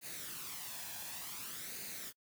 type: noise with flanger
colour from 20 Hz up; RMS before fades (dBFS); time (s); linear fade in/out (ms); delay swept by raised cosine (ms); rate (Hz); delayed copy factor
white; -45; 0.01-2.13; 50; 0.45 to 1.22; 0.55; +0.55
effects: noise-tail reverb RT60 0.1 s tail -26 dB re dry + high-pass 100 Hz 12 dB/octave